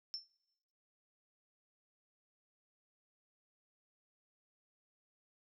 sine tone with exponential decay, 5360 Hz, E8, 28 cents sharp, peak -35 dBFS, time 0.14-0.3 s, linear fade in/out 0 ms, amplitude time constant 33 ms, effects noise-tail reverb RT60 1.0 s tail -24 dB re dry

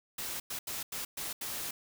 white noise bursts at uneven times, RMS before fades -38 dBFS, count 6, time 0.18-0.4 / 0.5-0.59 / 0.67-0.83 / 0.92-1.05 / 1.17-1.33 / 1.41-1.71 s, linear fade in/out 5 ms, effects none

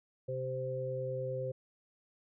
harmonic tone, 129.9 Hz, C3, 12 cents flat, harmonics 1 / 3 / 4, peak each -39 / -43 / -36 dBFS, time 0.28-1.52 s, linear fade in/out 10 ms, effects none

